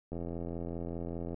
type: click train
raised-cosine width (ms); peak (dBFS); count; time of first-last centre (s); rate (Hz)
2; -26; 105; 0.12-1.344; 85
effects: none